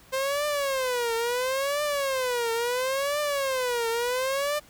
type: tone with vibrato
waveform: sawtooth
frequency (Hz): 521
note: C5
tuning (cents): -7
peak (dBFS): -21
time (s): 0.12-4.6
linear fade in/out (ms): 20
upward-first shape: triangle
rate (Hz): 0.73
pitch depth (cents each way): 240
effects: pink hiss -54 dBFS RMS until 4.69 s